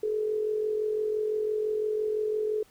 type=tone with amplitude modulation; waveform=sine; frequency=428.5 Hz; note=A4; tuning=46 cents flat; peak=-23 dBFS; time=0.03-2.63 s; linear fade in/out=5 ms; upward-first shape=sine; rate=45.9 Hz; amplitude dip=55%; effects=pink hiss -60 dBFS RMS until 2.7 s